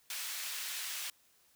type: high-pass noise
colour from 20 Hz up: pink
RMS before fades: -40 dBFS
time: 0.1-1.1 s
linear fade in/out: 2 ms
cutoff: 2100 Hz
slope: 12 dB/octave
effects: white hiss -68 dBFS RMS until 1.55 s